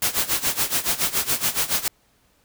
white noise with tremolo, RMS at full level -20 dBFS, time 0.02-1.88 s, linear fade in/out 2 ms, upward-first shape sine, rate 7.1 Hz, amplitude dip 85%, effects pink hiss -62 dBFS RMS until 2.44 s

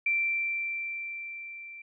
sine tone with level ramp, 2349 Hz, D7, in tune, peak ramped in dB -23 to -42 dBFS, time 0.06-1.82 s, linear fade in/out 5 ms, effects none

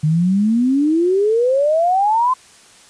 sine exponential sweep, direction up, 149 to 1046.5 Hz, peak -12 dBFS, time 0.03-2.34 s, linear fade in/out 10 ms, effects white hiss -46 dBFS RMS until 2.89 s + resampled to 22050 Hz

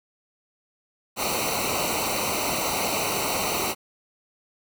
pink noise with comb filter, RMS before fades -26 dBFS, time 1.16-3.75 s, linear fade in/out 50 ms, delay 0.59 ms, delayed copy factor -0.95, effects none

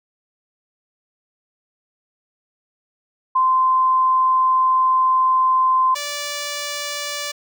sine / 5% pulse tone pair in turn, 1037 / 582 Hz, C6 / D5, -16 / -16 cents, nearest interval minor seventh, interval 1000 cents, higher first, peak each -13 dBFS, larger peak neither, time 3.35-5.95 / 5.95-7.32 s, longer first, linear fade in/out 10 ms, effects none

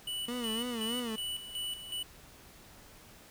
square tone with tremolo, 2960 Hz, F#7, in tune, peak -35 dBFS, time 0.07-2.03 s, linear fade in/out 5 ms, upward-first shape square, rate 2.7 Hz, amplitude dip 65%
30% pulse tone with vibrato, 233.1 Hz, A#3, in tune, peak -32 dBFS, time 0.28-1.16 s, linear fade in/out 5 ms, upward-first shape sine, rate 3.2 Hz, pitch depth 110 cents each way
effects pink hiss -55 dBFS RMS until 3.3 s

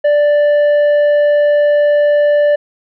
sine tone with tanh clipping, 587.3 Hz, D5, in tune, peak -9 dBFS, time 0.04-2.56 s, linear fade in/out 10 ms, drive 6 dB, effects none

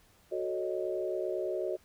sine chord, D# half-diminished seventh, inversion first, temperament equal, 370 / 440 / 554.4 / 622.3 Hz, F#4 / A4 / C#5 / D#5, 0 / 0 / 0 / 0 cents, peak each -34 / -39 / -38 / -36 dBFS, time 0.31-1.77 s, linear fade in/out 20 ms, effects pink hiss -64 dBFS RMS until 1.84 s

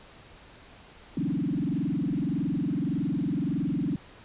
sine tone with frequency modulation, 226.1 Hz, A3, 47 cents sharp, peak -25 dBFS, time 1.17-3.96 s, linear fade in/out 2 ms, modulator 21.7 Hz, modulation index 3.7, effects pink hiss -51 dBFS RMS until 4.24 s + resampled to 8000 Hz

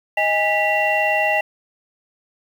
sine tone cluster, 626 / 818 / 1963 / 2749 Hz, D#5 / G#5 / B6 / F7, +10 / -26 / -11 / -28 cents, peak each -21 dBFS, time 0.17-1.41 s, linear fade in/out 5 ms, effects tanh soft clip ceiling -5 dBFS + 7-bit

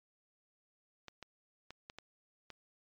clicks, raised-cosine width 0.2 ms, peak -29 dBFS, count 6, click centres 1.083 / 1.227 / 1.706 / 1.899 / 1.986 / 2.503 s, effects low-pass 6000 Hz 12 dB/octave + MP3 96 kbps

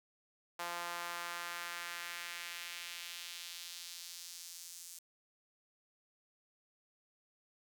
sawtooth tone with high-pass filter sweep, 173 Hz, F3, 16 cents flat, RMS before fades -45 dBFS, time 0.59-4.99 s, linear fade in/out 5 ms, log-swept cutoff 870 to 7100 Hz, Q 1.3, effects none

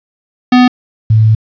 square / sine tone pair in turn, 249.4 / 109.82 Hz, B3 / A2, +17 / -3 cents, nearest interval octave + major second, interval 1420 cents, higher first, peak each -4 dBFS, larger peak neither, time 0.52-0.68 / 1.1-1.35 s, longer second, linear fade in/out 5 ms, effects resampled to 11025 Hz + 7-bit

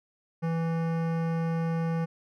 sine tone with hard clipping, 164.9 Hz, E3, 1 cent sharp, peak -28 dBFS, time 0.42-2.06 s, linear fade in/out 20 ms, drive 17 dB, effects none

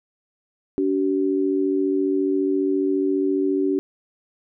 sine tone pair together, 286.3 / 380.9 Hz, D4 / G4, -44 / -50 cents, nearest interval perfect fourth, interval 494 cents, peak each -21 dBFS, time 0.78-3.79 s, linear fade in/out 0 ms, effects none

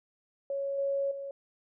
sine tone with level steps, 554.4 Hz, C#5, in tune, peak -30 / -27 / -36 dBFS, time 0.5-1.31 s, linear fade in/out 2 ms, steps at 0.78 / 1.11 s, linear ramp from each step 5 ms, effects none

